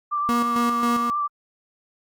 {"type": "tone with vibrato", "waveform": "sine", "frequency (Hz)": 1174.7, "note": "D6", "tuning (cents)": 0, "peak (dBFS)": -21, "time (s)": [0.11, 1.28], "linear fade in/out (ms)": 20, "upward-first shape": "triangle", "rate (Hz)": 8.7, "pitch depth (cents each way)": 25}
{"type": "tone with tremolo", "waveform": "40% pulse", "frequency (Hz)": 238.3, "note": "A#3", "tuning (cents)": 38, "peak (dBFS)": -20, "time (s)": [0.29, 1.1], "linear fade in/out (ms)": 0, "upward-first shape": "square", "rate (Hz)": 3.7, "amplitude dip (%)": 50}
{"effects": ["Opus 48 kbps"]}